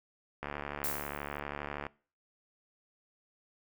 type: click train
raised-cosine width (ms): 0.5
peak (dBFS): -22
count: 105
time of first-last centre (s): 0.43-1.866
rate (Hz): 72.4
type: noise with exponential decay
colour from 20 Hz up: violet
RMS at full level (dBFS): -32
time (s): 0.84-1.4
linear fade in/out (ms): 0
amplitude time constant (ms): 120
effects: noise-tail reverb RT60 0.4 s tail -22 dB re dry